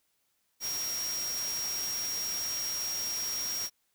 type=tone in noise; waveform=sine; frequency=5610 Hz; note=F8; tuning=7 cents sharp; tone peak=-32 dBFS; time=0.6-3.7 s; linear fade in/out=50 ms; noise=white; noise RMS=-39 dBFS; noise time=0.6-3.7 s; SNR=+4 dB; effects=white hiss -75 dBFS RMS until 3.94 s